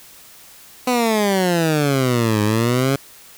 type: exponential two-way sweep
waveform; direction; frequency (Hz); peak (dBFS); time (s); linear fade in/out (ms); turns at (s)
15% pulse; down then up; 254.1 to 103.83 to 139.8; -9; 0.87-2.96; 5; 2.42
effects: white hiss -44 dBFS RMS until 3.37 s